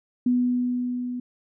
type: tone with level ramp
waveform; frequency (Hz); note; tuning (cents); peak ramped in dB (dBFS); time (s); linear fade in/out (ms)
sine; 247.1; B3; +1; -17 to -28; 0.26-1.2; 5
effects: none